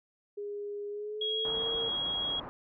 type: tone with pitch glide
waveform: sine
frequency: 410 to 457.6 Hz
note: G#4 to A#4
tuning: -22 to -32 cents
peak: -35 dBFS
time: 0.37-1.89 s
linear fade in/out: 10 ms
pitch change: +190 cents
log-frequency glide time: 0.89-1.7 s
type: tone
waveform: sine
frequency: 3302 Hz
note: G#7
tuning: 11 cents flat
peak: -30 dBFS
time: 1.21-2.4 s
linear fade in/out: 5 ms
type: low-pass noise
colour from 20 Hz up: white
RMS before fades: -43 dBFS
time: 1.45-2.49 s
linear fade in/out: 0 ms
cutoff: 1200 Hz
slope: 24 dB/octave
effects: none